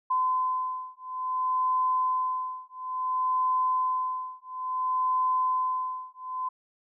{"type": "beating tone pair", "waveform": "sine", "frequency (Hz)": [1022, 1022.58], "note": ["C6", "C6"], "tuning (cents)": [-41, -40], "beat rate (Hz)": 0.58, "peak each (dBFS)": -28, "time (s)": [0.1, 6.49], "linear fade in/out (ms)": 10, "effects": []}